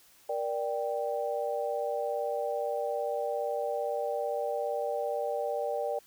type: chord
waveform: sine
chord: G minor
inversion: first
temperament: just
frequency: 470.4 / 588 / 784 Hz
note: Bb4 / D5 / G5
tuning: +16 / +2 / 0 cents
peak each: -34 / -32 / -35 dBFS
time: 0.29-5.99 s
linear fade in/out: 5 ms
effects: white hiss -60 dBFS RMS until 6.06 s